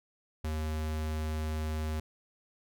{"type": "tone", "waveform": "square", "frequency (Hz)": 77.78, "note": "D#2", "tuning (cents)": 0, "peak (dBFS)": -32, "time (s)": [0.44, 2], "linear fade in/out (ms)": 5, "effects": []}